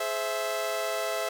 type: chord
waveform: sawtooth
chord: Ab augmented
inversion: none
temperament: equal with one note detuned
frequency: 422.8 / 523.3 / 659.3 Hz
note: Ab4 / C5 / E5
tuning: +31 / 0 / 0 cents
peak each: -32 / -31 / -26 dBFS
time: 0-1.29 s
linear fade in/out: 5 ms
effects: none